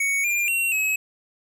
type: tone with pitch steps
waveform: square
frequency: 2229 / 2398 / 2738 / 2564 Hz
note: C#7 / D7 / F7 / E7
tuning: +9 / +36 / -35 / -49 cents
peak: -21 dBFS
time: 0-0.96 s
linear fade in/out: 5 ms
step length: 240 ms
effects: none